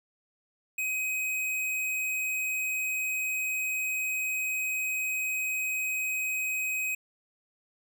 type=tone; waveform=square; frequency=2524 Hz; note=D#7; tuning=24 cents sharp; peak=-29 dBFS; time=0.78-6.95 s; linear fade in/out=5 ms; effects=none